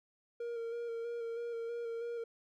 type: tone with vibrato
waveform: triangle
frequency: 466.2 Hz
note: A#4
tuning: in tune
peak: -35 dBFS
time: 0.4-2.24 s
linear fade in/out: 5 ms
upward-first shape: square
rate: 3.1 Hz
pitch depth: 20 cents each way
effects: none